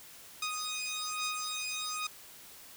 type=beating tone pair; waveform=10% pulse; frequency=1244.5 / 1245.7 Hz; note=D#6 / D#6; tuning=0 / +2 cents; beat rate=1.2 Hz; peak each=-29 dBFS; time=0.42-2.07 s; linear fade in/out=5 ms; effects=white hiss -52 dBFS RMS until 2.76 s